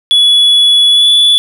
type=tone with pitch glide; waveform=triangle; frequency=3400 to 3441 Hz; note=G#7 to A7; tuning=+40 to -39 cents; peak=-3 dBFS; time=0.11-1.38 s; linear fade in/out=0 ms; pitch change=+21 cents; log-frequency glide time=0.9-1.09 s; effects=7-bit